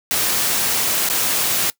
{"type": "noise with dropouts", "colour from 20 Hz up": "white", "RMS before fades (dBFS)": -19, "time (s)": [0.11, 1.7], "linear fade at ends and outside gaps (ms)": 0, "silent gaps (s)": [1.088, 1.099], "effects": ["noise-tail reverb RT60 0.1 s tail -21 dB re dry", "high-pass 100 Hz 12 dB/octave"]}